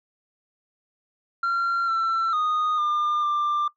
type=tone with pitch steps; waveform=sine; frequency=1375 / 1342 / 1237 / 1202 / 1187 Hz; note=F6 / E6 / D#6 / D6 / D6; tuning=-27 / +31 / -10 / +40 / +18 cents; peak=-18 dBFS; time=1.43-3.68 s; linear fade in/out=5 ms; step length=450 ms; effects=noise-tail reverb RT60 0.1 s tail -20 dB re dry + tanh soft clip ceiling -20 dBFS